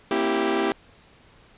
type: chord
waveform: sawtooth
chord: A# diminished seventh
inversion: none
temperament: equal with one note detuned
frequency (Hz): 233.1 / 270.4 / 329.6 / 392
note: A#3 / C#4 / E4 / G4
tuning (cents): 0 / -43 / 0 / 0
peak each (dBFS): -26 / -26 / -22 / -20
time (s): 0.11-0.72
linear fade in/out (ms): 2
effects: pink hiss -54 dBFS RMS until 1.57 s + resampled to 8000 Hz